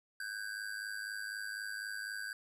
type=ring-modulated tone; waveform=square; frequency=1568 Hz; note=G6; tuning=in tune; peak=-37 dBFS; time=0.2-2.33 s; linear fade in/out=2 ms; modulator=52 Hz; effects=resampled to 32000 Hz